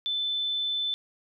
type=tone; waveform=sine; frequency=3520 Hz; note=A7; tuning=in tune; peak=-26 dBFS; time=0.06-0.94 s; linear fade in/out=0 ms; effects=none